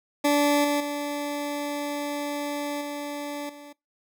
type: tone with level steps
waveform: 20% pulse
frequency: 290.1 Hz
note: D4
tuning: 21 cents flat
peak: -14 / -17 / -23 / -26 / -37 dBFS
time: 0.24-3.73 s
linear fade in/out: 10 ms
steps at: 0.64 / 0.8 / 2.81 / 3.49 s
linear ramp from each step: 5 ms
effects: noise-tail reverb RT60 0.2 s tail -23 dB re dry